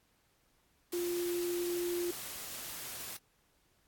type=tone in noise; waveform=sine; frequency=350 Hz; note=F4; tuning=4 cents sharp; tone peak=-32 dBFS; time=0.93-2.11 s; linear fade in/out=5 ms; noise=white; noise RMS=-43 dBFS; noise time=0.92-3.17 s; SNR=+8 dB; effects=pink hiss -72 dBFS RMS until 3.87 s + AAC 64 kbps